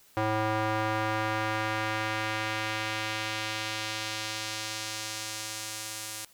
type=tone with band-pass filter sweep; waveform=square; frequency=108.7 Hz; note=A2; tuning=21 cents flat; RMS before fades=-32 dBFS; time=0.17-6.25 s; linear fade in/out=0 ms; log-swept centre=870 to 9400 Hz; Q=0.87; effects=white hiss -59 dBFS RMS until 6.33 s